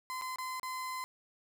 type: tone with dropouts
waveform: 35% pulse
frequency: 1027 Hz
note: C6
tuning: 33 cents flat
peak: -35 dBFS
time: 0.1-1.04 s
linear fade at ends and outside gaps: 0 ms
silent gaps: 0.213-0.22 / 0.359-0.385 / 0.597-0.631 s
effects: none